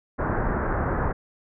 pink low-pass noise, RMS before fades -25 dBFS, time 0.18-1.13 s, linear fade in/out 20 ms, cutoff 1700 Hz, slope 48 dB/octave, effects none

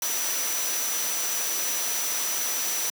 sine tone in noise, 5910 Hz, F#8, 3 cents flat, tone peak -29 dBFS, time 0.02-2.9 s, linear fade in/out 2 ms, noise white, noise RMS -29 dBFS, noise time 0.02-2.9 s, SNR -3 dB, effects high-pass 300 Hz 12 dB/octave

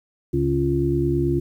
harmonic tone, 69.3 Hz, C#2, in tune, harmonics 1 / 2 / 4 / 5, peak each -27 / -23 / -26 / -21 dBFS, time 0.33-1.4 s, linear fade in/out 10 ms, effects 9-bit

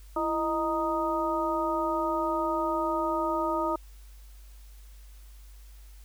harmonic tone with a mistuned harmonic, 311.1 Hz, D#4, in tune, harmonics 1 / 2 / 3 / 4, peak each -31 / -31 / -31 / -31 dBFS, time 0.16-3.76 s, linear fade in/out 5 ms, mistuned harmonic 1, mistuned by +120 cents, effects added 50 Hz sine -46 dBFS peak until 6.04 s + white hiss -60 dBFS RMS until 6.04 s

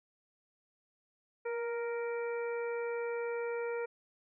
harmonic tone with a mistuned harmonic, 466.2 Hz, A#4, in tune, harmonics 1 / 2 / 3 / 4 / 5, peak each -34 / -45 / -46 / -50 / -48 dBFS, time 1.45-3.86 s, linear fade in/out 10 ms, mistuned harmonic 1, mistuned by +22 cents, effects none

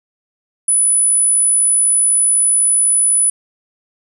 sine tone, 9956 Hz, D#9, in tune, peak -10 dBFS, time 0.68-3.3 s, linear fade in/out 5 ms, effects none

